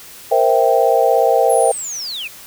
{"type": "chord", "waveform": "sine", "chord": "C dominant seventh", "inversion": "third", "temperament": "equal", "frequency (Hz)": [466.2, 523.3, 659.3, 784], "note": ["Bb4", "C5", "E5", "G5"], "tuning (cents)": [0, 0, 0, 0], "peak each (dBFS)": -16, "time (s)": [0.31, 1.72], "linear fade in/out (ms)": 10}
{"type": "linear sweep", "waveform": "sine", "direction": "down", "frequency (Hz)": [11350, 2349], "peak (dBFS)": -23, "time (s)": [1.49, 2.28], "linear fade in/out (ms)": 10}
{"effects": ["white hiss -38 dBFS RMS until 2.46 s"]}